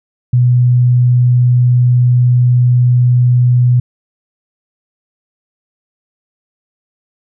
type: tone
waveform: sine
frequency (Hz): 123.47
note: B2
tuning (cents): 0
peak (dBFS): -6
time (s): 0.33-3.8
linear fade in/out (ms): 5
effects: none

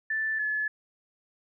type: tone pair in turn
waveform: sine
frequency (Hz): 1760 / 1716.8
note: A6 / A6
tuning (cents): 0 / -43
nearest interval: unison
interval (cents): 43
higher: first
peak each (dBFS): -26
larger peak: neither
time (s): 0.1-0.39 / 0.39-0.68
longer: neither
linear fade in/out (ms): 5
effects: none

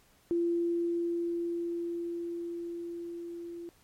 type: tone with level ramp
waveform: sine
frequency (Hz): 341.9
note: F4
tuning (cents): -37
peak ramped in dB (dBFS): -25 to -39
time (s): 0.31-3.69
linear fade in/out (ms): 0
effects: pink hiss -64 dBFS RMS until 3.83 s + MP3 64 kbps

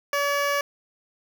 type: tone with notch filter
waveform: 15% pulse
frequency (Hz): 570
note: C#5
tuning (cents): +48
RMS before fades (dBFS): -24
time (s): 0.13-0.61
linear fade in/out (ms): 2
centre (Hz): 8900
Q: 1.7
effects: none

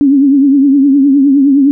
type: tone with vibrato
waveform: sine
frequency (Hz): 277.2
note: C#4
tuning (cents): 0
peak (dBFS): -4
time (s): 0.01-1.71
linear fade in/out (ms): 0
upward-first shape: triangle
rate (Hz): 9.7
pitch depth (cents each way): 100
effects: none

